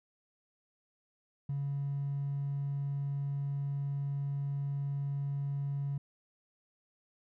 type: tone with hard clipping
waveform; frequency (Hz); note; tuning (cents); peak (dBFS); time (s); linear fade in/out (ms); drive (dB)
triangle; 140.5; C#3; +24; -32; 1.49-5.98; 5; 3
effects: none